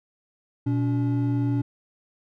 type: tone pair together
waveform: triangle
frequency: 120 / 285.7 Hz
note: B2 / D4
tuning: -49 / -48 cents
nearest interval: octave + minor third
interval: 1501 cents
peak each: -21 / -23 dBFS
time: 0.66-1.62 s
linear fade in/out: 10 ms
effects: none